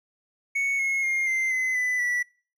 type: tone with pitch steps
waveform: triangle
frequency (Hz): 2217 / 2171 / 2127 / 2083 / 2040 / 1998.1 / 1957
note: C#7 / C#7 / C7 / C7 / C7 / B6 / B6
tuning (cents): 0 / -37 / +28 / -8 / -44 / +20 / -16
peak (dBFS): -21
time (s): 0.55-2.23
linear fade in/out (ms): 10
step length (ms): 240
effects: noise-tail reverb RT60 0.4 s tail -24 dB re dry